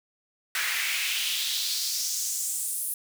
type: noise with high-pass filter sweep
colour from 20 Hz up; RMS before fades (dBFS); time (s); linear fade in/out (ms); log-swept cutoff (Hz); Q
pink; -29; 0.55-2.94; 2; 1700 to 11000; 2.6
effects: none